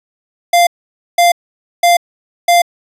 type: tone bursts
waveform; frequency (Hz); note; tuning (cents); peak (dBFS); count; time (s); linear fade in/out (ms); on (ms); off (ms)
square; 695; F5; -9; -7; 4; 0.53-2.62; 5; 140; 510
effects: resampled to 32000 Hz